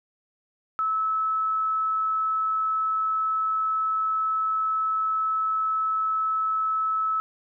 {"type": "tone", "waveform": "sine", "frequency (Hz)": 1301, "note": "E6", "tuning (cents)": -23, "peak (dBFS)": -22, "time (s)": [0.79, 7.2], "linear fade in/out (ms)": 0, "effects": []}